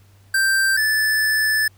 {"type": "tone pair in turn", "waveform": "square", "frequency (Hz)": [1570, 1745.3], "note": ["G6", "A6"], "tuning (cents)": [2, -15], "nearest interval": "major second", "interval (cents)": 183, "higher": "second", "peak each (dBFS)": [-16, -17], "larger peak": "first", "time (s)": [[0.34, 0.77], [0.77, 1.68]], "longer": "second", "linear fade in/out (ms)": 5, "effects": ["added 98 Hz sine -49 dBFS peak until 1.77 s", "pink hiss -58 dBFS RMS until 1.77 s"]}